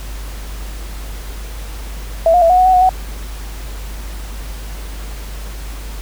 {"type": "tone with pitch steps", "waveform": "sine", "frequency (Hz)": [659, 712, 665, 729, 738, 748, 730, 747], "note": ["E5", "F5", "E5", "F#5", "F#5", "F#5", "F#5", "F#5"], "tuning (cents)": [-1, 33, 15, -26, -5, 19, -24, 16], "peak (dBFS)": -7, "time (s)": [2.26, 2.892], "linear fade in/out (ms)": 2, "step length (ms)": 79, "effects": ["added 50 Hz sine -25 dBFS peak until 6.01 s", "pink hiss -35 dBFS RMS until 6.01 s"]}